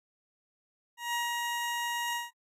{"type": "tone with ADSR envelope", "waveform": "20% pulse", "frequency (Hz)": 949, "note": "A#5", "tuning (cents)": 31, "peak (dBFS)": -24, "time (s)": [0.97, 2.31], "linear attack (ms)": 170, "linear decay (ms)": 160, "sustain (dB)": -2, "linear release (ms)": 150, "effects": ["AAC 48 kbps"]}